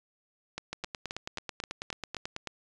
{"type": "two click trains", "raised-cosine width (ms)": 0.2, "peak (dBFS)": [-18, -18], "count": [7, 17], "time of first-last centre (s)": [[0.58, 2.167], [0.73, 2.473]], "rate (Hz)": [3.78, 9.18], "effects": ["resampled to 22050 Hz"]}